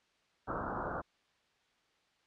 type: low-pass noise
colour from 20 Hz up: white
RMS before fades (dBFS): -38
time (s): 0.47-1.02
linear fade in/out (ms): 20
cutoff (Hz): 1500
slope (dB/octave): 96
effects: white hiss -72 dBFS RMS until 2.26 s + low-pass 4000 Hz 12 dB/octave